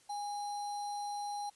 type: tone with sample-and-hold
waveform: sine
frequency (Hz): 821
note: G#5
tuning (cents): -20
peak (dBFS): -36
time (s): 0.09-1.5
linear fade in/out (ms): 10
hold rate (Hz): 4900
effects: white hiss -65 dBFS RMS until 1.55 s + resampled to 24000 Hz